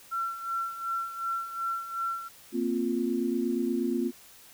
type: tone with tremolo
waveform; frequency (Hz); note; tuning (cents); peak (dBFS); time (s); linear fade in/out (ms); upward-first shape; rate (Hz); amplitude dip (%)
sine; 1355; E6; +47; -27; 0.11-2.29; 20; sine; 2.7; 70
type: chord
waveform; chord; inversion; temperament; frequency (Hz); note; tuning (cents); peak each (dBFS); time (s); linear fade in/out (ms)
sine; Bb suspended second; none; equal; 233.1 / 261.6 / 349.2; Bb3 / C4 / F4; 0 / 0 / 0; -30; 2.52-4.12; 50
effects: white hiss -53 dBFS RMS until 4.53 s